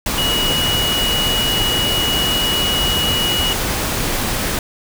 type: tone in noise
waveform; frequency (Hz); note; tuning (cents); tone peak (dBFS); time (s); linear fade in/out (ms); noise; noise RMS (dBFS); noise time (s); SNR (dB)
sine; 2914; F#7; -27; -17; 0.18-3.53; 2; pink; -20; 0.06-4.59; 0
effects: none